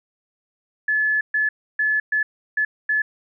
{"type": "tone bursts at uneven times", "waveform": "sine", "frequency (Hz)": 1721, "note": "A6", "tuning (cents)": -39, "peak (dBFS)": -17, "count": 6, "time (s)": [[0.88, 1.21], [1.34, 1.49], [1.79, 2], [2.12, 2.23], [2.57, 2.65], [2.89, 3.02]], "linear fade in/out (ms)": 5, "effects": []}